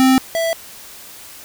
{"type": "tone pair in turn", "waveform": "square", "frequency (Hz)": [261.6, 660.4], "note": ["C4", "E5"], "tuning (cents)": [0, 3], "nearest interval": "octave + major third", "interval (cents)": 1603, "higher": "second", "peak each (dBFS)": [-10, -17], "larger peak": "first", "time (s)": [[0, 0.18], [0.35, 0.53]], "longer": "neither", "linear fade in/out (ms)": 0, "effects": ["white hiss -38 dBFS RMS until 1.44 s"]}